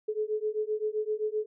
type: beating tone pair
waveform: sine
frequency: 424.7 / 432.4 Hz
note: G#4 / A4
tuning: +39 / -30 cents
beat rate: 7.7 Hz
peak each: -31 dBFS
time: 0.08-1.46 s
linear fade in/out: 10 ms
effects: none